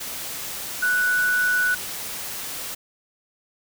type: tone in noise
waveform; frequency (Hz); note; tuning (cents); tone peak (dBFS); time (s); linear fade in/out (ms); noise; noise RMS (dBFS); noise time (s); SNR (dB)
sine; 1480; F#6; 0; -18; 0.82-1.75; 10; white; -32; 0-2.75; +11
effects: none